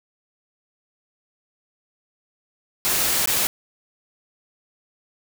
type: noise with dropouts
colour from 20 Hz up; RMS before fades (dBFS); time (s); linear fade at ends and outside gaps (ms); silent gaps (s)
white; -21; 2.85-3.47; 0; 3.258-3.274
effects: none